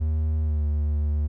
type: tone with pitch glide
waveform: triangle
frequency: 77.78 to 74.4 Hz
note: D#2 to D2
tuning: 0 to +23 cents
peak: -19 dBFS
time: 0-1.28 s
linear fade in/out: 20 ms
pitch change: -77 cents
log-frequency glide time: 0.41-0.62 s
effects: none